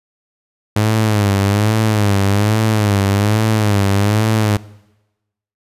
sawtooth tone with vibrato, 104.2 Hz, G#2, 6 cents sharp, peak -8 dBFS, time 0.76-4.57 s, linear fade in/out 5 ms, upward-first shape sine, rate 1.2 Hz, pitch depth 96 cents each way, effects noise-tail reverb RT60 1.0 s tail -21 dB re dry + resampled to 32000 Hz

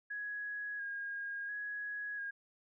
sine tone with vibrato, 1649 Hz, G#6, 13 cents flat, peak -38 dBFS, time 0.1-2.31 s, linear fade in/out 10 ms, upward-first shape square, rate 0.72 Hz, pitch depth 22 cents each way, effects none

